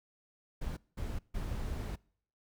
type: noise bursts at uneven times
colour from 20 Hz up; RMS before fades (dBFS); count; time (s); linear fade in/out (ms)
brown; -37; 3; 0.61-0.77 / 0.97-1.19 / 1.34-1.96; 10
effects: noise-tail reverb RT60 0.6 s tail -25 dB re dry